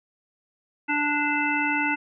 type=harmonic tone; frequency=293.7 Hz; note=D4; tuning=in tune; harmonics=1 / 3 / 5 / 7 / 9; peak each=-28 / -28 / -28 / -28 / -28 dBFS; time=0.88-1.96 s; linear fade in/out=20 ms; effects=none